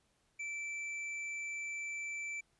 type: tone with tanh clipping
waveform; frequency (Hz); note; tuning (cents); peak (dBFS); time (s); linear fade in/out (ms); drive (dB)
triangle; 2328; D7; -16; -40; 0.39-2.41; 10; 13
effects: pink hiss -75 dBFS RMS until 2.59 s + resampled to 24000 Hz